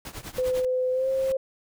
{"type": "noise with tremolo", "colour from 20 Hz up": "pink", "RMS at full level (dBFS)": -36, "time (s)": [0.05, 0.65], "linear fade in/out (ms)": 2, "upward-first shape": "triangle", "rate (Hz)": 10, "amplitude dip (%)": 90}
{"type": "tone with pitch glide", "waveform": "sine", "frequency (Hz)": [509, 530.6], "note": ["C5", "C5"], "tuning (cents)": [-48, 24], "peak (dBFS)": -22, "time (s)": [0.38, 1.37], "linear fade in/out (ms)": 5, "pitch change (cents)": 72, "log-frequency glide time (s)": [0.92, 1.08]}
{"type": "noise with exponential growth", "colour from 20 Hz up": "pink", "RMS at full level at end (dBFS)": -40, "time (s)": [0.49, 1.32], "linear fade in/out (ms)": 0, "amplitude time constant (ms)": 180}
{"effects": []}